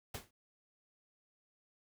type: noise with exponential decay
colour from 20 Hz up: pink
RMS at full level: -39 dBFS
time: 0.14-0.31 s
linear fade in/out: 5 ms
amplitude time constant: 36 ms
effects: none